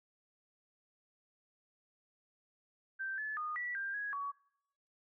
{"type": "tone with pitch steps", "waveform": "sine", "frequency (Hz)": [1563, 1726, 1228, 1952, 1590, 1662, 1127], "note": ["G6", "A6", "D#6", "B6", "G6", "G#6", "C#6"], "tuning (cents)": [-6, -34, -23, -21, 24, 1, 28], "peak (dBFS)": -36, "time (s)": [2.99, 4.32], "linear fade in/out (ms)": 20, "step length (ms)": 190, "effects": ["noise-tail reverb RT60 0.8 s tail -22 dB re dry"]}